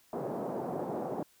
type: band-pass noise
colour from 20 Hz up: white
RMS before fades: -36 dBFS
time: 0.13-1.23 s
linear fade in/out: 2 ms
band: 150 to 740 Hz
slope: 24 dB/octave
effects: white hiss -65 dBFS RMS until 1.4 s